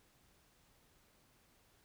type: silence
effects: pink hiss -70 dBFS RMS until 1.84 s